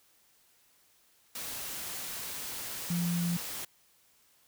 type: tone in noise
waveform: sine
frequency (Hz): 172.7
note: F3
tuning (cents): -19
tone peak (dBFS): -28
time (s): 2.9-3.37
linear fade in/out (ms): 5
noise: white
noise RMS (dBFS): -39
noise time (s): 1.35-3.65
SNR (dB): +8
effects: white hiss -66 dBFS RMS until 4.47 s